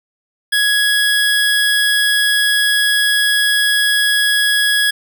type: tone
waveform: 25% pulse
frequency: 1670 Hz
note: G#6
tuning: 9 cents sharp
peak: -8 dBFS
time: 0.52-4.91 s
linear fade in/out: 10 ms
effects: none